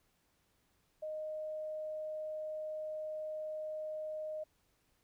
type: tone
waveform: sine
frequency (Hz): 619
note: D#5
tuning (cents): -9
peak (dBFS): -38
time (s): 1.02-4.44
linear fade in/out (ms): 10
effects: pink hiss -75 dBFS RMS until 5.03 s